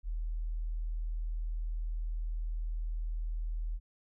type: tone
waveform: sine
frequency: 40 Hz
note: D#1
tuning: 49 cents sharp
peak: -32 dBFS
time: 0.03-3.8 s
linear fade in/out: 50 ms
effects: none